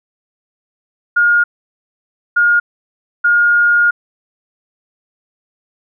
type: tone bursts at uneven times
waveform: sine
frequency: 1424 Hz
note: F6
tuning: 33 cents sharp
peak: -8 dBFS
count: 3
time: 1.16-1.44 / 2.36-2.6 / 3.24-3.91 s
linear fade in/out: 10 ms
effects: none